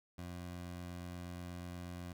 20% pulse tone, 88.3 Hz, F2, 20 cents sharp, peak -39 dBFS, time 0.18-2.13 s, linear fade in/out 5 ms, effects none

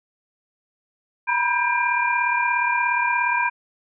sine tone cluster, 952 / 989 / 1594 / 2390 Hz, A#5 / B5 / G6 / D7, +36 / +2 / +28 / +30 cents, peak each -24 dBFS, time 1.27-3.5 s, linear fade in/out 20 ms, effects none

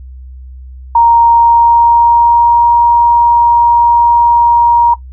sine tone with pitch glide, 934 to 944.9 Hz, A#5 to A#5, +3 to +23 cents, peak -3 dBFS, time 0.95-4.94 s, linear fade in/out 5 ms, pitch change +20 cents, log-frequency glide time 1.32-2.68 s, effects noise-tail reverb RT60 0.1 s tail -17 dB re dry + added 64 Hz sine -27 dBFS peak until 5.12 s

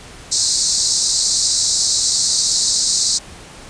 pink band-pass noise, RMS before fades -17 dBFS, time 0.31-3.19 s, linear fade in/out 20 ms, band 4000 to 8600 Hz, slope 96 dB/octave, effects pink hiss -38 dBFS RMS until 3.69 s + resampled to 22050 Hz

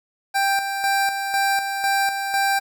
25% pulse tone with tremolo, 788 Hz, G5, 9 cents sharp, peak -14 dBFS, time 0.34-2.6 s, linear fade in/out 20 ms, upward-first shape square, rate 2 Hz, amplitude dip 50%, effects 9-bit

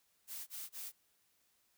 blue noise bursts, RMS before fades -45 dBFS, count 3, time 0.27-0.922 s, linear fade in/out 50 ms, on 200 ms, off 26 ms, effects white hiss -75 dBFS RMS until 1.77 s

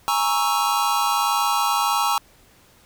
square chord, A# half-diminished seventh, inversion third, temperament equal, 830.6 / 932.3 / 1108.7 / 1318.5 Hz, G#5 / A#5 / C#6 / E6, 0 / 0 / 0 / 0 cents, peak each -25 dBFS, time 0.08-2.18 s, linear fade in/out 0 ms, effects pink hiss -54 dBFS RMS until 2.85 s

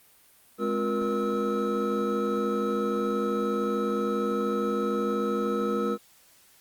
triangle tone cluster, 209.6 / 262.6 / 353.2 / 473.9 / 1296 Hz, G#3 / C4 / F4 / A#4 / E6, +16 / +6 / +20 / +28 / -30 cents, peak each -28 / -33 / -30 / -27 / -31 dBFS, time 0.58-5.98 s, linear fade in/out 50 ms, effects white hiss -58 dBFS RMS until 6.6 s + Opus 32 kbps

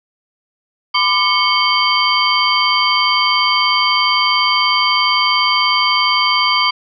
sine tone cluster, 1009 / 1186 / 2203 / 3126 / 4677 Hz, B5 / D6 / C#7 / G7 / D8, +37 / +17 / -11 / -6 / -8 cents, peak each -18 dBFS, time 0.94-6.71 s, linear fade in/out 10 ms, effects none

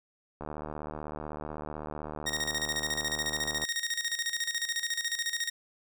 click train, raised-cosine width 1 ms, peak -24 dBFS, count 246, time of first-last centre 0.41-3.638 s, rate 75.9 Hz
15% pulse tone with tremolo, 1864.7 Hz, A#6, in tune, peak -22 dBFS, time 2.26-5.5 s, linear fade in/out 10 ms, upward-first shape square, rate 14 Hz, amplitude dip 70%
effects none

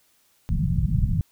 white low-pass noise, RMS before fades -22 dBFS, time 0.49-1.21 s, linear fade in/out 0 ms, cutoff 180 Hz, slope 48 dB/octave, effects white hiss -63 dBFS RMS until 1.31 s

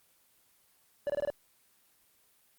triangle tone bursts, 576 Hz, D5, 34 cents flat, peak -26 dBFS, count 5, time 1.07-1.301 s, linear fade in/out 0 ms, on 27 ms, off 24 ms, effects white hiss -67 dBFS RMS until 2.58 s + Opus 24 kbps

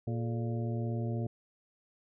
harmonic tone with a mistuned harmonic, 116.54 Hz, A#2, in tune, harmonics 1 / 2 / 3 / 4 / 5 / 6, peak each -32 / -38 / -42 / -44 / -46 / -48 dBFS, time 0.07-1.27 s, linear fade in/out 5 ms, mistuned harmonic 4, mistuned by -130 cents, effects none

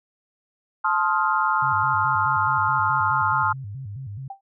sine chord, F dominant seventh, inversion first, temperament just, 873.1 / 1047.7 / 1257.2 / 1396.9 Hz, A5 / C6 / Eb6 / F6, -14 / +2 / +18 / 0 cents, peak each -24 dBFS, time 0.84-3.53 s, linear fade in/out 10 ms
sine tone with vibrato, 116.54 Hz, A#2, in tune, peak -31 dBFS, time 1.62-4.28 s, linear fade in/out 5 ms, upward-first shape square, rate 4.7 Hz, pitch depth 240 cents each way
sine tone with exponential decay, 784 Hz, G5, in tune, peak -28 dBFS, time 4.3-4.41 s, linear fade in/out 5 ms, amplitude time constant 23 ms
effects none

